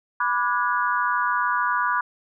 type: chord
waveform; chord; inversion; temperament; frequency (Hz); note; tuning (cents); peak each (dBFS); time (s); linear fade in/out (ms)
sine; G# half-diminished seventh; first; equal with one note detuned; 987.8 / 1174.7 / 1452 / 1661.2; B5 / D6 / F#6 / G#6; 0 / 0 / -33 / 0; -24 / -25 / -25 / -30; 0.2-2.01; 5
effects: none